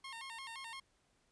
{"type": "tone with vibrato", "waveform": "15% pulse", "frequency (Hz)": 991, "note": "B5", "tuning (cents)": 6, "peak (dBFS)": -39, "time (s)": [0.04, 0.8], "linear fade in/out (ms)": 5, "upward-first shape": "square", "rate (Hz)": 5.8, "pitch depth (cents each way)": 140, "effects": ["pink hiss -75 dBFS RMS until 1.31 s", "resampled to 22050 Hz"]}